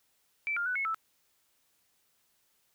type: tone with pitch steps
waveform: sine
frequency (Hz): 2326 / 1403 / 1490 / 2188 / 1316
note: D7 / F6 / F#6 / C#7 / E6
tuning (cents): -17 / +8 / +12 / -23 / -3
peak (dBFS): -29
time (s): 0.47-0.945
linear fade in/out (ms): 0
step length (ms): 95
effects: white hiss -72 dBFS RMS until 2.74 s